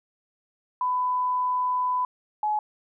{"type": "tone pair in turn", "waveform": "sine", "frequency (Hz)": [1000, 847.7], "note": ["B5", "G#5"], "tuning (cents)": [21, 35], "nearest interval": "minor third", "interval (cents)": 286, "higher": "first", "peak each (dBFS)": -22, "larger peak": "neither", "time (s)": [[0.81, 2.05], [2.43, 2.59]], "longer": "first", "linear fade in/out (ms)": 2, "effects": []}